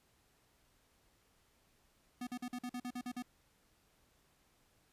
square tone bursts, 246.9 Hz, B3, in tune, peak -40 dBFS, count 10, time 2.21-3.224 s, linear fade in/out 5 ms, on 60 ms, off 46 ms, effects pink hiss -72 dBFS RMS until 4.92 s + resampled to 32000 Hz

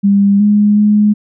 sine tone with pitch steps, 199.9 / 207.5 / 209.4 Hz, G3 / G#3 / G#3, +34 / -1 / +15 cents, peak -6 dBFS, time 0.03-1.14 s, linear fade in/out 20 ms, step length 370 ms, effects none

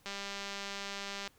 click train, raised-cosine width 0.2 ms, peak -23 dBFS, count 243, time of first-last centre 0.06-1.276 s, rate 199 Hz, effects pink hiss -66 dBFS RMS until 1.38 s

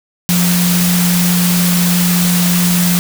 sine tone in noise, 176.8 Hz, F3, 22 cents sharp, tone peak -11 dBFS, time 0.29-2.99 s, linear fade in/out 0 ms, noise white, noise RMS -17 dBFS, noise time 0.29-2.99 s, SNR +3 dB, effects none

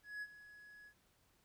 triangle tone with ADSR envelope, 1683 Hz, G#6, 23 cents sharp, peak -39 dBFS, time 0.03-0.94 s, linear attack 190 ms, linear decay 46 ms, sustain -15 dB, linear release 74 ms, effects pink hiss -74 dBFS RMS until 1.44 s

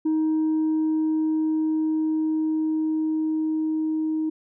sine tone with level ramp, 313.9 Hz, D#4, 15 cents sharp, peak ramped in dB -17 to -21 dBFS, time 0.05-4.3 s, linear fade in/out 10 ms, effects tanh soft clip ceiling -18 dBFS

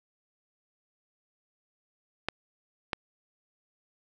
clicks, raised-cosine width 0.3 ms, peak -12 dBFS, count 2, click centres 2.286 / 2.932 s, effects none

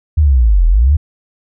sine linear two-way sweep, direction down then up, 80.1 to 38.89 to 80.1 Hz, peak -6 dBFS, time 0.17-0.97 s, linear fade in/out 10 ms, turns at 0.67 s, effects none

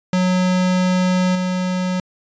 square tone with level steps, 183.2 Hz, F#3, 17 cents flat, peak -15 / -19 dBFS, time 0.13-2 s, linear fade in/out 2 ms, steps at 1.35 s, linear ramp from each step 5 ms, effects resampled to 16000 Hz

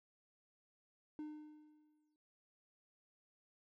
triangle tone with exponential decay, 303.4 Hz, D#4, 44 cents flat, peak -40 dBFS, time 1.19-2.16 s, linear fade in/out 1 ms, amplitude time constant 210 ms, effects none

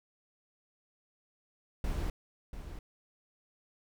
brown noise with echo, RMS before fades -33 dBFS, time 1.84-2.1 s, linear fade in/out 2 ms, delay 690 ms, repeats 1, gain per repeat -10 dB, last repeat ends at 2.79 s, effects none

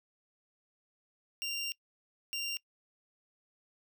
25% pulse tone bursts at uneven times, 2779 Hz, F7, 9 cents flat, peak -30 dBFS, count 2, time 1.42-1.72 / 2.33-2.57 s, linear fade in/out 0 ms, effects noise-tail reverb RT60 0.1 s tail -25 dB re dry

